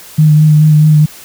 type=tone with vibrato; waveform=sine; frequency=152.8 Hz; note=D#3; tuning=31 cents flat; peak=-3 dBFS; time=0.18-1.06 s; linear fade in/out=10 ms; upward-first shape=sine; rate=4.7 Hz; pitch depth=22 cents each way; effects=white hiss -34 dBFS RMS until 1.24 s